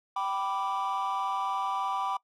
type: chord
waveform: triangle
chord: G major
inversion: none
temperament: equal with one note detuned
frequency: 777.7 / 987.8 / 1174.7 Hz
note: G5 / B5 / D6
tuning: -14 / 0 / 0 cents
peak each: -30 dBFS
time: 0.16-2.17 s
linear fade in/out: 5 ms
effects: noise-tail reverb RT60 0.1 s tail -22 dB re dry + tanh soft clip ceiling -21 dBFS